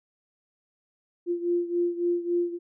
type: beating tone pair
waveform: sine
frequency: 347 / 350.6 Hz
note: F4 / F4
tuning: -11 / +7 cents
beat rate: 3.6 Hz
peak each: -25 / -29 dBFS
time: 1.26-2.59 s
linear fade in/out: 50 ms
effects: none